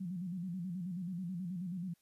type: tone with vibrato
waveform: sine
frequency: 179.3 Hz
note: F3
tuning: 46 cents sharp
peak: -37 dBFS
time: 0-1.94 s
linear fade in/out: 10 ms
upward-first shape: square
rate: 9.3 Hz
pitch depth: 92 cents each way
effects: white hiss -75 dBFS RMS until 2.01 s + resampled to 32000 Hz